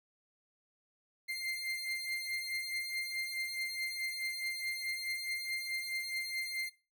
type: beating tone pair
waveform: 30% pulse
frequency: 2097 / 2101.7 Hz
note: C7 / C7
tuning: +3 / +7 cents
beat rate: 4.7 Hz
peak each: -39 / -35 dBFS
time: 1.28-6.7 s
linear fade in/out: 20 ms
effects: noise-tail reverb RT60 0.3 s tail -17 dB re dry